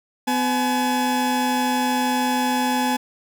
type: tone pair together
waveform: 40% pulse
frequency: 252.1 / 849.3 Hz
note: B3 / G#5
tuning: +36 / +39 cents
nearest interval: octave + major sixth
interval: 2103 cents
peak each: -21 dBFS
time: 0.27-2.97 s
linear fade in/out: 10 ms
effects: none